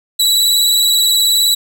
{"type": "tone with vibrato", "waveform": "sawtooth", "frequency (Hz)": 3924, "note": "B7", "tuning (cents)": -12, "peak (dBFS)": -7, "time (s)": [0.19, 1.55], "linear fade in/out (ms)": 10, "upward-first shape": "sine", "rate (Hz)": 19, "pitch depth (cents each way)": 27, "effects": []}